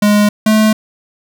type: tone pair in turn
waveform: square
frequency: 207.7 / 216.4 Hz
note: G#3 / A3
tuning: 0 / -29 cents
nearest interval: minor second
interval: 71 cents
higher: second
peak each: -8 dBFS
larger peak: neither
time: 0.02-0.29 / 0.46-0.73 s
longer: neither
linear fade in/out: 5 ms
effects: none